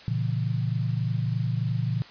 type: chord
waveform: sine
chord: A# diminished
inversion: none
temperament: just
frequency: 116.54 / 139.85 / 167.82 Hz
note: A#2 / C#3 / E3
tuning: 0 / +16 / +31 cents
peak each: -26 / -29 / -31 dBFS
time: 0.08-2.02 s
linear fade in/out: 0 ms
effects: white hiss -47 dBFS RMS until 2.1 s + resampled to 11025 Hz